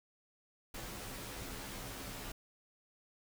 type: noise with comb filter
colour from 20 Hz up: pink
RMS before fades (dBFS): -45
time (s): 0.74-2.32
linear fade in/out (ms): 5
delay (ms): 13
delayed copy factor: -0.75
effects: none